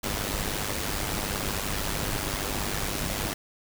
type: noise with amplitude modulation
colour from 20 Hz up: pink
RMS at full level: -27 dBFS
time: 0.03-3.34 s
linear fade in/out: 10 ms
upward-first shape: sine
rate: 101 Hz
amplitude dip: 65%
effects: none